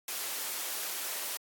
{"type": "high-pass noise", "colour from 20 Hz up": "white", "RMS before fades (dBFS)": -36, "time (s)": [0.08, 1.37], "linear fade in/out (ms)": 2, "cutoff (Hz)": 380, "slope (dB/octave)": 12, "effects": ["AAC 64 kbps"]}